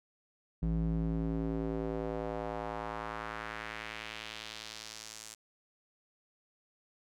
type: tone with band-pass filter sweep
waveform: square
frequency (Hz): 55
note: A1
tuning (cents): 0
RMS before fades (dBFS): -37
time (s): 0.62-5.35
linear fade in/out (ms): 10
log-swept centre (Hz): 140 to 7700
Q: 1.5
effects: none